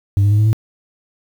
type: tone with pitch steps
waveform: sine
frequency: 99.5 / 102 / 104.57 / 107.2 / 109.89 Hz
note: G2 / G#2 / G#2 / A2 / A2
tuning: +26 / -31 / +12 / -45 / -2 cents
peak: -7 dBFS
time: 0.17-0.53 s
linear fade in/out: 0 ms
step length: 72 ms
effects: tanh soft clip ceiling -9 dBFS + 7-bit